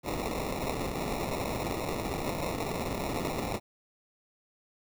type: noise with sample-and-hold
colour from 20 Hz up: white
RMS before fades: -33 dBFS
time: 0.03-3.6 s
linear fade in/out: 50 ms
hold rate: 1575 Hz
effects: none